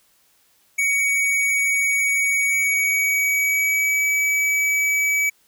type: tone with pitch glide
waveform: square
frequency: 2247 to 2285 Hz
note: C#7 to D7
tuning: +23 to -48 cents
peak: -18 dBFS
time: 0.78-5.3 s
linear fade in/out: 10 ms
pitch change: +29 cents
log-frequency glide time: 2.45-4.04 s
effects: white hiss -60 dBFS RMS until 5.47 s